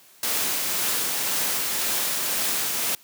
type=noise with tremolo; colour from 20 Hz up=white; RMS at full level=-24 dBFS; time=0.23-2.95 s; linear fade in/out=2 ms; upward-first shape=triangle; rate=1.9 Hz; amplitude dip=25%; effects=white hiss -53 dBFS RMS until 3.03 s + high-pass 150 Hz 12 dB/octave

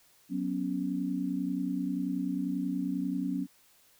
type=chord; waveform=sine; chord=F# suspended fourth; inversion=none; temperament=equal; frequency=185 / 246.9 / 277.2 Hz; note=F#3 / B3 / C#4; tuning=0 / 0 / 0 cents; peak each=-34 / -35 / -32 dBFS; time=0.29-3.47 s; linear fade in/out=50 ms; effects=white hiss -63 dBFS RMS until 3.99 s

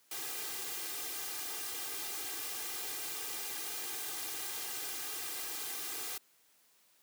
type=noise with comb filter; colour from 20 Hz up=white; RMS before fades=-40 dBFS; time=0.11-6.18 s; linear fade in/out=5 ms; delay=2.5 ms; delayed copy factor=+1; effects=white hiss -68 dBFS RMS until 7.02 s + high-pass 150 Hz 12 dB/octave

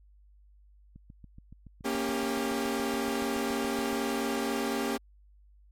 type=click train; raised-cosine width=5 ms; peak=-36 dBFS; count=22; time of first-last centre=0.96-3.93 s; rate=7.07 Hz
type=chord; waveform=sawtooth; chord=G diminished; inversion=first; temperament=equal with one note detuned; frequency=233.1 / 277.2 / 396.6 Hz; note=Bb3 / Db4 / G4; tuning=0 / 0 / +20 cents; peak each=-29 dBFS; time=1.84-4.98 s; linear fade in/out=20 ms
effects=added 50 Hz sine -55 dBFS peak until 5.71 s + MP3 64 kbps

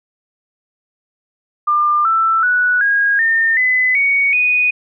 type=tone with pitch steps; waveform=sine; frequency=1198 / 1329.3 / 1474.9 / 1636.5 / 1815.8 / 2015 / 2236 / 2480 Hz; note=D6 / E6 / F#6 / G#6 / A#6 / B6 / C#7 / D#7; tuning=+34 / +14 / -6 / -26 / -46 / +34 / +14 / -6 cents; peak=-11 dBFS; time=1.67-4.71 s; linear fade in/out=10 ms; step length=380 ms; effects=none

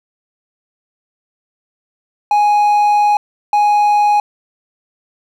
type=tone bursts at uneven times; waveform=triangle; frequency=830.6 Hz; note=G#5; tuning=in tune; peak=-7 dBFS; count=2; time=2.31-3.17 / 3.53-4.2 s; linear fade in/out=2 ms; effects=none

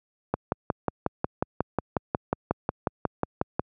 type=click train; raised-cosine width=1 ms; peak=-9 dBFS; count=19; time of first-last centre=0.34-3.595 s; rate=5.53 Hz; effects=high-pass 80 Hz 12 dB/octave

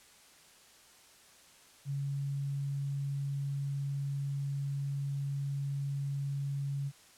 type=tone; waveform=sine; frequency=139.8 Hz; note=C#3; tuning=15 cents sharp; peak=-32 dBFS; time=1.85-6.92 s; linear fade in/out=50 ms; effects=white hiss -59 dBFS RMS until 7.17 s + low-pass 10000 Hz 12 dB/octave

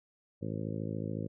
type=harmonic tone; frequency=53.9 Hz; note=A1; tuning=35 cents flat; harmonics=2 / 3 / 4 / 5 / 6 / 7 / 8 / 9 / 10; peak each=-39 / -39 / -41 / -43 / -44 / -47 / -49 / -46 / -48 dBFS; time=0.41-1.28 s; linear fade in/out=20 ms; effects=none

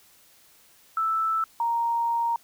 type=tone pair in turn; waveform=sine; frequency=1318.5 / 932.3 Hz; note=E6 / A#5; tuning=0 / 0 cents; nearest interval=tritone; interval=600 cents; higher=first; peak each=-22 / -22 dBFS; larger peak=neither; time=0.97-1.44 / 1.6-2.36 s; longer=second; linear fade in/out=2 ms; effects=white hiss -57 dBFS RMS until 2.43 s

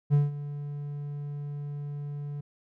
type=tone with ADSR envelope; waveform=triangle; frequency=144.9 Hz; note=D3; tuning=23 cents flat; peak=-15 dBFS; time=0.1-2.41 s; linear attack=37 ms; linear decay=170 ms; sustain=-16 dB; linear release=8 ms; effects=none

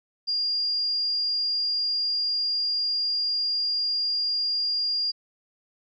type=tone; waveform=sine; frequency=4814 Hz; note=D8; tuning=42 cents sharp; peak=-23 dBFS; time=0.27-5.12 s; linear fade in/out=20 ms; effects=none

